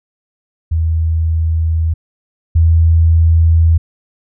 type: tone pair in turn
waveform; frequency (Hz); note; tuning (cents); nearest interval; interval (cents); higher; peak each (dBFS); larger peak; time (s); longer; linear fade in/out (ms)
sine; 81 / 82.04; E2 / E2; -30 / -8; unison; 22; second; -11 / -6; second; 0.71-1.94 / 2.55-3.78; neither; 10
effects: none